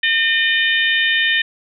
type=harmonic tone; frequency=607 Hz; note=D#5; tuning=43 cents flat; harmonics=3 / 4 / 5 / 6; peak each=-16 / -22 / -20 / -22 dBFS; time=0.03-1.42 s; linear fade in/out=5 ms; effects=none